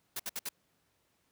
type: noise bursts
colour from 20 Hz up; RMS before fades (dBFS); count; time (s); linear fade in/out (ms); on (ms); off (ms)
white; -37; 4; 0.16-0.49; 5; 36; 62
effects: pink hiss -74 dBFS RMS until 1.31 s + high-pass 80 Hz 12 dB/octave